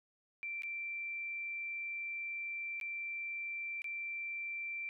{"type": "tone with dropouts", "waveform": "sine", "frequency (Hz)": 2349, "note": "D7", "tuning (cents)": 0, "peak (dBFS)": -38, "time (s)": [0.43, 4.89], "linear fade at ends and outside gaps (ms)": 0, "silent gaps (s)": [[0.621, 0.634], [2.8, 2.812], [3.819, 3.843]], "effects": []}